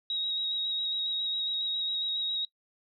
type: tone with vibrato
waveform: sine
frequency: 3803 Hz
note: A#7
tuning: 34 cents sharp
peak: -28 dBFS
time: 0.1-2.45 s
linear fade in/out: 2 ms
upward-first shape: square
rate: 7.3 Hz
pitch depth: 14 cents each way
effects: noise-tail reverb RT60 0.1 s tail -21 dB re dry + MP3 96 kbps